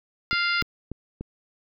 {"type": "harmonic tone", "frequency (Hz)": 697, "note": "F5", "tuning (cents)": -4, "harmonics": [2, 3, 4, 5, 6, 7], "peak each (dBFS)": [-25, -27, -31, -36, -35, -31], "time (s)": [0.31, 0.62], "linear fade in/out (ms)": 0}
{"type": "click train", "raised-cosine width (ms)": 3, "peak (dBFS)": -20, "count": 4, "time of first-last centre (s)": [0.33, 1.21], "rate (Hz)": 3.41}
{"effects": []}